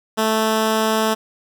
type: tone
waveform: 10% pulse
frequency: 219.6 Hz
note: A3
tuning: 3 cents flat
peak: -8 dBFS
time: 0.17-1.15 s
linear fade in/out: 20 ms
effects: none